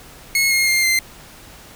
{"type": "tone with pitch steps", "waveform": "sawtooth", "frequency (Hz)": [2175, 2144, 2113, 2083], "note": ["C#7", "C7", "C7", "C7"], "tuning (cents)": [-33, 42, 16, -8], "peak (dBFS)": -11, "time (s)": [0.35, 0.99], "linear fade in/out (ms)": 2, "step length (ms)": 160, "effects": ["pink hiss -42 dBFS RMS until 1.75 s"]}